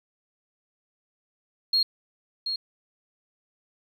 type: tone with echo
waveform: sine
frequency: 4271 Hz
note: C8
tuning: 35 cents sharp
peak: -18 dBFS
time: 1.73-1.83 s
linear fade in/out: 5 ms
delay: 730 ms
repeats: 1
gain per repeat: -8 dB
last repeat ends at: 2.56 s
effects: tanh soft clip ceiling -14 dBFS + 10-bit